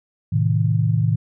sine chord, A diminished, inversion none, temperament equal with one note detuned, 110 / 130.81 / 158.19 Hz, A2 / C3 / Eb3, 0 / 0 / +29 cents, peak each -18 / -23 / -20 dBFS, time 0.32-1.16 s, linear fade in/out 10 ms, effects none

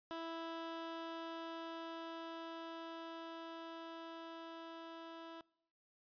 15% pulse tone with level ramp, 329.6 Hz, E4, in tune, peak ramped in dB -36 to -43 dBFS, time 0.11-5.41 s, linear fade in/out 0 ms, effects noise-tail reverb RT60 0.7 s tail -24 dB re dry + resampled to 11025 Hz

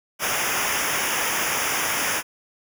pink noise with comb filter, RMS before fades -24 dBFS, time 0.19-2.23 s, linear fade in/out 50 ms, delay 0.24 ms, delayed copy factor -1, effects none

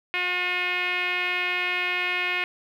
5% pulse tone with low-pass filter, 359.5 Hz, F#4, 50 cents flat, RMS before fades -26 dBFS, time 0.14-2.44 s, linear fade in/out 0 ms, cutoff 2400 Hz, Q 4, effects 9-bit

